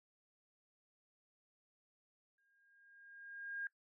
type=tone with exponential growth; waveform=sine; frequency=1618 Hz; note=G#6; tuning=46 cents flat; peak=-38 dBFS; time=2.38-3.67 s; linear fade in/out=2 ms; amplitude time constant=280 ms; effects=noise-tail reverb RT60 0.1 s tail -20 dB re dry